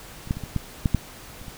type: clicks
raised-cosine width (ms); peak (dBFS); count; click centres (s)
5; -26 / -10 / -20 / -20 / -11 / -7 / -6 / -28 / -24; 9; 0.274 / 0.309 / 0.37 / 0.437 / 0.563 / 0.858 / 0.947 / 1.415 / 1.482
effects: pink hiss -43 dBFS RMS until 1.57 s